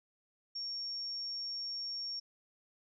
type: tone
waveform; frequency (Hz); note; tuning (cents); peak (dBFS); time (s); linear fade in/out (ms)
sine; 5520; F8; -21; -37; 0.55-2.2; 10
effects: none